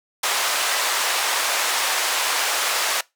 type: band-pass noise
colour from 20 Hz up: pink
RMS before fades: -22 dBFS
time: 0.23-3.01 s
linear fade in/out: 5 ms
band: 770 to 11000 Hz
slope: 12 dB/octave
effects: noise-tail reverb RT60 0.2 s tail -22 dB re dry + high-pass 400 Hz 12 dB/octave